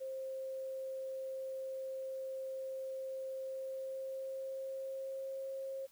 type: tone with pitch glide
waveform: sine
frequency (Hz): 529 to 537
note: C5 to C5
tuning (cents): +19 to +45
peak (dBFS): -39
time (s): 0-5.87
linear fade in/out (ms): 20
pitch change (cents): +26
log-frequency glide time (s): 3.42-5.49
effects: white hiss -66 dBFS RMS until 5.91 s